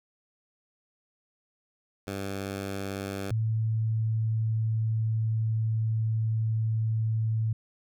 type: tone pair in turn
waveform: 10% pulse / sine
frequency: 98 / 111 Hz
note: G2 / A2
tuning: 0 / +16 cents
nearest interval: major second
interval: 216 cents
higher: second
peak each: -24 dBFS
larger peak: neither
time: 2.07-3.31 / 3.31-7.53 s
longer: second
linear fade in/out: 5 ms
effects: none